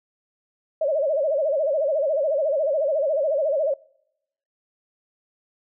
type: tone with vibrato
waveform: sine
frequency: 590 Hz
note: D5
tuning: 8 cents sharp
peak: -19 dBFS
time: 0.81-3.74 s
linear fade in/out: 5 ms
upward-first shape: sine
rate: 14 Hz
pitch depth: 160 cents each way
effects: noise-tail reverb RT60 0.8 s tail -25 dB re dry